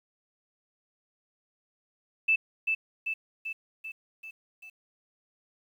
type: tone with echo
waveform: sine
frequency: 2637 Hz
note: E7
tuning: in tune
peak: -20 dBFS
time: 2.28-2.36 s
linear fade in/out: 10 ms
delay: 390 ms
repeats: 6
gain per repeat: -4 dB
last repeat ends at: 4.7 s
effects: 10-bit